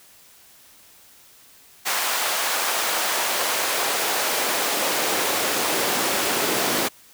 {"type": "noise with high-pass filter sweep", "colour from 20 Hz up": "pink", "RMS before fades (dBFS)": -23, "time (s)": [1.85, 6.89], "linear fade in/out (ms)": 20, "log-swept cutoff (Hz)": [910, 280], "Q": 0.93, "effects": ["white hiss -51 dBFS RMS until 7.13 s"]}